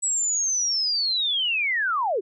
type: linear sweep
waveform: sine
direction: down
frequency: 7902 to 340.3 Hz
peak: -21 dBFS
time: 0.02-2.21 s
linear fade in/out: 20 ms
effects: none